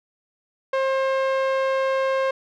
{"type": "tone with low-pass filter", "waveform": "sawtooth", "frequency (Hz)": 533, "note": "C5", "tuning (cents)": 32, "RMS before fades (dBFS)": -22, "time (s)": [0.73, 2.31], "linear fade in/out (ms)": 5, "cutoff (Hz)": 2400, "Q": 0.57, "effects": []}